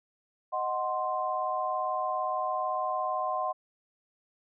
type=chord; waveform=sine; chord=C diminished; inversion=first; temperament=equal; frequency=622.3 / 740 / 1046.5 Hz; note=Eb5 / Gb5 / C6; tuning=0 / 0 / 0 cents; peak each=-34 / -32 / -31 dBFS; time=0.52-3.53 s; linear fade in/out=20 ms; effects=none